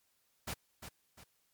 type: noise with echo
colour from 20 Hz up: pink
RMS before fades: -39 dBFS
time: 0.47-0.54 s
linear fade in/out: 10 ms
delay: 350 ms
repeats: 2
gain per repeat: -8 dB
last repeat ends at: 1.24 s
effects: white hiss -75 dBFS RMS until 1.53 s + MP3 96 kbps